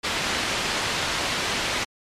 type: low-pass noise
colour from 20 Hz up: white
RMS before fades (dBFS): -26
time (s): 0.03-1.85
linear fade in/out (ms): 20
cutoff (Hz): 3800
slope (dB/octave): 12
effects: low-pass 11000 Hz 12 dB/octave + MP3 64 kbps